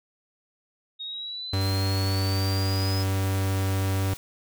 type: exponential sweep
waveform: sine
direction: up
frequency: 3729 to 5100 Hz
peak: -32 dBFS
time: 0.99-3.04 s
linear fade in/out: 20 ms
type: tone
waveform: 45% pulse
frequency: 96.2 Hz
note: G2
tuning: 32 cents flat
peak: -23 dBFS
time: 1.53-4.14 s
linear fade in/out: 5 ms
type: noise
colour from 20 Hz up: white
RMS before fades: -42 dBFS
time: 1.61-4.17 s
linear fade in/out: 0 ms
effects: none